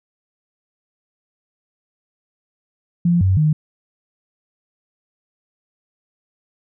sine tone with pitch steps, 172.8 / 94.5 / 153.4 Hz, F3 / F#2 / D#3, -18 / +37 / -24 cents, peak -12 dBFS, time 3.05-3.53 s, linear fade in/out 5 ms, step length 160 ms, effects none

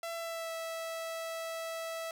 sawtooth tone with pitch glide, 670 to 655.5 Hz, E5 to E5, +28 to -10 cents, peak -33 dBFS, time 0.03-2.11 s, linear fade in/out 2 ms, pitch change -38 cents, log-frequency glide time 0.14-0.51 s, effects 12-bit

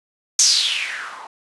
violet noise with low-pass filter sweep, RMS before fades -20 dBFS, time 0.39-1.27 s, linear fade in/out 2 ms, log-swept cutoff 6400 to 850 Hz, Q 5.1, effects resampled to 24000 Hz

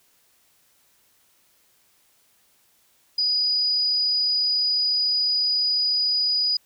sine tone, 4933 Hz, D#8, 16 cents flat, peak -19 dBFS, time 3.18-6.57 s, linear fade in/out 5 ms, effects white hiss -62 dBFS RMS until 6.65 s

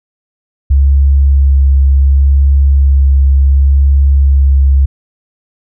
sine tone with vibrato, 68.7 Hz, C#2, 15 cents flat, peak -4 dBFS, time 0.7-4.86 s, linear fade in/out 10 ms, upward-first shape sine, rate 0.69 Hz, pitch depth 14 cents each way, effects none

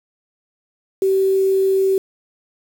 sine tone with quantisation, 384.6 Hz, G4, 33 cents flat, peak -13 dBFS, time 1.02-1.98 s, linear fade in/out 2 ms, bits 6, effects none

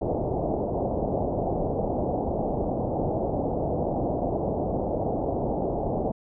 white low-pass noise, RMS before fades -27 dBFS, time 0.01-6.12 s, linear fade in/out 10 ms, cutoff 760 Hz, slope 48 dB/octave, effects none

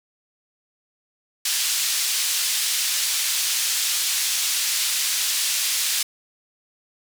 pink band-pass noise, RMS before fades -23 dBFS, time 1.45-6.03 s, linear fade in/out 5 ms, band 3500 to 12000 Hz, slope 12 dB/octave, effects none

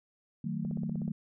sine chord, D# diminished, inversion none, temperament just, 155.56 / 186.68 / 224 Hz, D#3 / F#3 / A3, 0 / +16 / +31 cents, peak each -36 dBFS, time 0.44-1.12 s, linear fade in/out 5 ms
click train, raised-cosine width 2 ms, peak -31 dBFS, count 8, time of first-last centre 0.65-1.079 s, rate 16.3 Hz
effects none

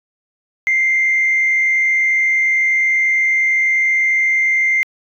sine tone with frequency modulation, 2093 Hz, C7, in tune, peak -11 dBFS, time 0.67-4.83 s, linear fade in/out 0 ms, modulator 68.5 Hz, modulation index 0.53, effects tanh soft clip ceiling -8 dBFS

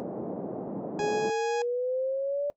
pink band-pass noise, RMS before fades -35 dBFS, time 0-1.3 s, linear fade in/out 0 ms, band 180 to 670 Hz, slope 24 dB/octave
harmonic tone, 830.6 Hz, G#5, in tune, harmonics 1 / 2 / 3 / 4 / 5 / 6 / 7 / 8 / 9, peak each -31 / -39 / -42 / -47 / -51 / -47 / -51 / -49 / -54 dBFS, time 0.99-1.62 s, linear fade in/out 2 ms
sine exponential sweep, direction up, 415.3 to 582 Hz, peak -26 dBFS, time 1-2.5 s, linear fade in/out 0 ms
effects noise-tail reverb RT60 0.1 s tail -20 dB re dry

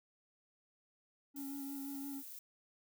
triangle tone with vibrato, 277.2 Hz, C#4, in tune, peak -40 dBFS, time 1.34-2.23 s, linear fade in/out 50 ms, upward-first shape sine, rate 5.8 Hz, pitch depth 23 cents each way
violet noise, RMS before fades -50 dBFS, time 1.36-2.39 s, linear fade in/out 2 ms
effects none

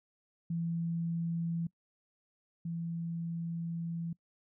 sine tone pair in turn, 167.6 / 167.6 Hz, E3 / E3, +29 / +29 cents, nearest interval unison, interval 0 cents, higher neither, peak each -31 / -34 dBFS, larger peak first, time 0.5-1.67 / 2.65-4.13 s, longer second, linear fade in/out 5 ms, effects noise-tail reverb RT60 0.1 s tail -23 dB re dry

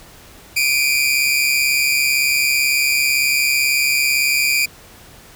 sawtooth tone pair together, 2323 / 2461 Hz, D7 / D#7, -20 / -20 cents, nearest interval minor second, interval 100 cents, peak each -14 dBFS, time 0.56-4.66 s, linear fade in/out 10 ms, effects pink hiss -43 dBFS RMS until 5.35 s

